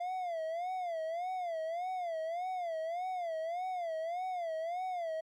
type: tone with vibrato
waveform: triangle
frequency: 690 Hz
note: F5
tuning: 21 cents flat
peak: -32 dBFS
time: 0-5.21 s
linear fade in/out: 10 ms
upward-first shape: sine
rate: 1.7 Hz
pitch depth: 140 cents each way
effects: MP3 96 kbps